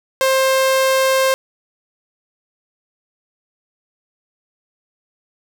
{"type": "tone", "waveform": "sawtooth", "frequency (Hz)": 529, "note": "C5", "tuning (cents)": 19, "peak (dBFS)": -9, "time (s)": [0.21, 1.34], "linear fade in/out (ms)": 0, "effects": []}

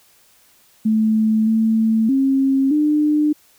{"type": "tone with pitch steps", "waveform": "sine", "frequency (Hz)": [218.5, 222.2, 269.5, 300.4], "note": ["A3", "A3", "C#4", "D4"], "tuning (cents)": [-12, 17, -49, 39], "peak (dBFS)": -13, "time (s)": [0.85, 3.33], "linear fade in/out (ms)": 10, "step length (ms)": 620, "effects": ["white hiss -54 dBFS RMS until 3.58 s"]}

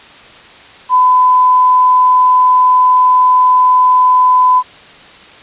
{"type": "tone", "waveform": "sine", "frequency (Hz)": 1007, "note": "B5", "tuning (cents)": 33, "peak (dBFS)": -5, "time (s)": [0.89, 4.63], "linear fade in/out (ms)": 50, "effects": ["white hiss -37 dBFS RMS until 5.42 s", "resampled to 8000 Hz"]}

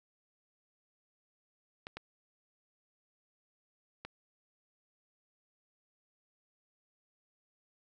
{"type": "clicks", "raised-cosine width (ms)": 0.3, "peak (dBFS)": -26, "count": 3, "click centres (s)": [1.869, 1.97, 4.05], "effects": []}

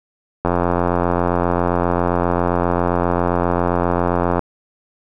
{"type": "click train", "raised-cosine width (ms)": 1, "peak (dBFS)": -3, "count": 346, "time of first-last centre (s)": [0.45, 4.393], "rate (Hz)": 87.5, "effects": []}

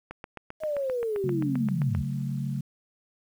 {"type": "click train", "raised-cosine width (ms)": 0.5, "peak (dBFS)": -23, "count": 15, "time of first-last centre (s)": [0.11, 1.95], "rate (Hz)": 7.61}
{"type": "linear sweep", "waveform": "sine", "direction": "down", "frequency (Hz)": [637, 61], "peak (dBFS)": -26, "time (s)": [0.6, 2.04], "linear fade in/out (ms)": 50}
{"type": "chord", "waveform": "sine", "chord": "F# minor", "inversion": "second", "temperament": "equal", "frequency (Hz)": [138.59, 185, 220], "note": ["C#3", "F#3", "A3"], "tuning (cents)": [0, 0, 0], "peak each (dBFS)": [-29, -35, -35], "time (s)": [1.24, 2.61], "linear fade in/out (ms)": 2}
{"effects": ["9-bit"]}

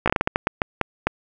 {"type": "slowing click train", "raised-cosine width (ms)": 0.5, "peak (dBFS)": -3, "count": 12, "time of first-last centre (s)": [0.06, 1.07], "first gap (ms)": 16, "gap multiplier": 1.32, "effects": []}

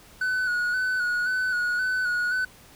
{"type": "tone with vibrato", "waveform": "triangle", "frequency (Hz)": 1480, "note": "F#6", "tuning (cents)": 0, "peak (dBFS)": -21, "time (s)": [0.21, 2.45], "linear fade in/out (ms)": 5, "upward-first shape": "square", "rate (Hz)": 1.9, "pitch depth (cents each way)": 31, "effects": ["pink hiss -51 dBFS RMS until 2.75 s"]}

